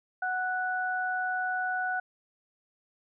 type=tone pair together; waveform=sine; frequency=740 / 1480 Hz; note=F#5 / F#6; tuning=0 / 0 cents; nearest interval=octave; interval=1200 cents; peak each=-31 / -30 dBFS; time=0.22-2 s; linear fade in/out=5 ms; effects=none